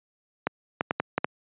clicks, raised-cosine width 0.5 ms, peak -8 dBFS, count 6, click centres 0.47 / 0.809 / 0.909 / 1 / 1.18 / 1.245 s, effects high-pass 150 Hz 12 dB/octave + resampled to 8000 Hz

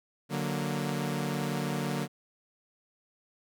sawtooth chord, D augmented, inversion none, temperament equal, 146.83 / 185 / 233.1 Hz, D3 / F#3 / A#3, 0 / 0 / 0 cents, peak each -29 / -31 / -31 dBFS, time 0.29-2.08 s, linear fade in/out 50 ms, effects none

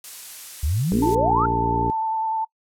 blue noise, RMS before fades -35 dBFS, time 0.04-1.15 s, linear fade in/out 2 ms
sine exponential sweep, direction up, 65.41 to 1416 Hz, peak -19 dBFS, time 0.63-1.46 s, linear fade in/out 5 ms
harmonic tone, 58.27 Hz, A#1, in tune, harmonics 1 / 2 / 3 / 4 / 5 / 6 / 7 / 8, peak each -29 / -28 / -32 / -34 / -28 / -34 / -29 / -34 dBFS, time 0.92-1.9 s, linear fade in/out 0 ms
sine tone with vibrato, 886 Hz, A5, 12 cents sharp, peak -21 dBFS, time 1.02-2.45 s, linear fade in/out 10 ms, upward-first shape square, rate 10 Hz, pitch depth 12 cents each way
effects noise-tail reverb RT60 0.1 s tail -22 dB re dry + low-pass 12000 Hz 12 dB/octave

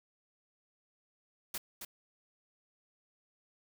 white noise with echo, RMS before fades -38 dBFS, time 1.54-1.58 s, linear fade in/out 5 ms, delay 270 ms, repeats 1, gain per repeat -6 dB, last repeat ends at 1.85 s, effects none

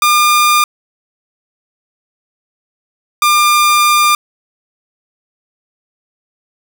sawtooth tone pair in turn, 1205 / 1199 Hz, D6 / D6, +44 / +36 cents, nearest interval unison, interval 8 cents, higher first, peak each -4 dBFS, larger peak neither, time 0.02-0.64 / 3.22-4.15 s, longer second, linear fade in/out 2 ms, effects none

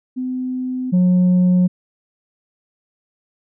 sine tone pair in turn, 255 / 180.97 Hz, C4 / F#3, -44 / -38 cents, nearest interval tritone, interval 594 cents, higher first, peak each -20 / -8 dBFS, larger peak second, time 0.16-0.92 / 0.92-1.68 s, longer neither, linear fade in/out 20 ms, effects tanh soft clip ceiling -10 dBFS

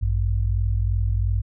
sine tone pair together, 54.89 / 97.8 Hz, A1 / G2, -3 / -4 cents, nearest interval minor seventh, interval 999 cents, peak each -21 / -22 dBFS, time 0.01-1.42 s, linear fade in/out 20 ms, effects none

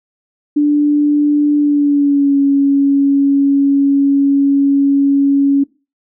sine tone with pitch glide, 293.7 to 278.8 Hz, D4 to C#4, 0 to +10 cents, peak -8 dBFS, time 0.56-5.64 s, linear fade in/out 10 ms, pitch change -90 cents, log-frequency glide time 1.57-2.38 s, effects noise-tail reverb RT60 0.3 s tail -21 dB re dry

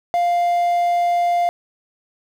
triangle tone with quantisation, 698.5 Hz, F5, in tune, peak -13 dBFS, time 0.14-1.49 s, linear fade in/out 0 ms, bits 7, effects none

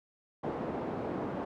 pink band-pass noise, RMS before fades -36 dBFS, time 0.43-1.45 s, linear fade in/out 10 ms, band 200 to 750 Hz, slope 12 dB/octave, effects none

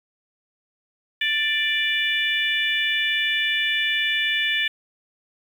harmonic tone with a mistuned harmonic, 589 Hz, D5, 5 cents sharp, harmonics 3 / 4 / 5 / 6, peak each -24 / -25 / -26 / -27 dBFS, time 1.21-4.68 s, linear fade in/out 5 ms, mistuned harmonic 6, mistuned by -18 cents, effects 8-bit

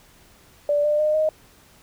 sine tone with pitch steps, 584 / 596.6 / 609.5 / 622.7 Hz, D5 / D5 / D#5 / D#5, -10 / +27 / -36 / +1 cents, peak -17 dBFS, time 0.69-1.29 s, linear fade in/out 2 ms, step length 150 ms, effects pink hiss -53 dBFS RMS until 1.82 s

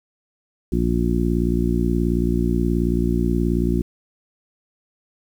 harmonic tone, 58.6 Hz, A#1, 10 cents sharp, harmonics 1 / 2 / 3 / 4 / 5 / 6, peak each -22 / -28 / -23 / -24 / -26 / -25 dBFS, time 0.72-3.82 s, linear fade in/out 5 ms, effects 8-bit

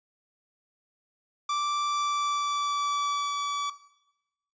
45% pulse tone with pitch glide, 1170 to 1148.6 Hz, D6 to D6, -7 to -39 cents, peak -26 dBFS, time 1.49-3.7 s, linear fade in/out 5 ms, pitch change -32 cents, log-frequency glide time 1.86-3.36 s, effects noise-tail reverb RT60 0.9 s tail -17 dB re dry + resampled to 16000 Hz

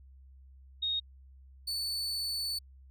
sine / 40% pulse tone pair in turn, 3729 / 4481 Hz, A#7 / C#8, 0 / +18 cents, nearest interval minor third, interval 318 cents, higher second, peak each -29 / -31 dBFS, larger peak first, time 0.82-1 / 1.67-2.59 s, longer second, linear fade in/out 10 ms, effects added 66 Hz sine -52 dBFS peak until 2.9 s

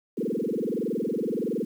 sine tone with frequency modulation, 341.2 Hz, F4, 40 cents flat, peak -25 dBFS, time 0.17-1.65 s, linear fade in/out 10 ms, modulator 21.5 Hz, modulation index 6.7, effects 9-bit

